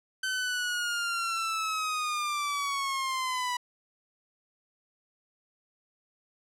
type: linear sweep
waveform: sawtooth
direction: down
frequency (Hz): 1535 to 978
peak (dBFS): -25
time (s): 0.23-3.57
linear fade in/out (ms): 5
effects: low-pass 10000 Hz 12 dB/octave